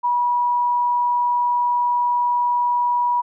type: tone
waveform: sine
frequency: 970 Hz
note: B5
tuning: 31 cents flat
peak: -16 dBFS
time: 0.03-3.22 s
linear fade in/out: 20 ms
effects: none